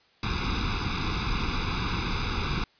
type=noise with comb filter; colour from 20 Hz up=pink; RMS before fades=-28 dBFS; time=0.23-2.64 s; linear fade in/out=2 ms; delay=0.81 ms; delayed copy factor=+0.95; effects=white hiss -62 dBFS RMS until 2.79 s + resampled to 11025 Hz